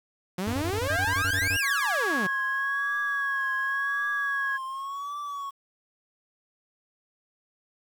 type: exponential two-way sweep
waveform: sawtooth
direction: up then down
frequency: 174.61 to 2913 to 174.61 Hz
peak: -24 dBFS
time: 0.38-2.27 s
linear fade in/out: 5 ms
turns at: 1.58 s
type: tone bursts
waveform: square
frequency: 95.2 Hz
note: F#2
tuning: 50 cents sharp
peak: -30 dBFS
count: 13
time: 0.47-1.565 s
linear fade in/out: 0 ms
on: 63 ms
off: 23 ms
type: tone with pitch glide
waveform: sine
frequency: 1603 to 1658.6 Hz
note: G6 to G#6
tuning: +38 to -3 cents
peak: -26 dBFS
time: 0.88-4.58 s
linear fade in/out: 20 ms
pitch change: +59 cents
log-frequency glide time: 1.51-1.77 s
type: tone with vibrato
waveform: triangle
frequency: 1108.7 Hz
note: C#6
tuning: in tune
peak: -30 dBFS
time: 1.62-5.51 s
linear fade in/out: 20 ms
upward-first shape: triangle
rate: 0.91 Hz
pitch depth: 93 cents each way
effects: 9-bit